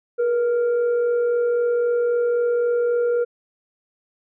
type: tone with frequency modulation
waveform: sine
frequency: 479.4 Hz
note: A#4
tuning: 48 cents sharp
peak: -17 dBFS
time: 0.18-3.25 s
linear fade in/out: 20 ms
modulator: 915 Hz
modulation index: 0.27
effects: none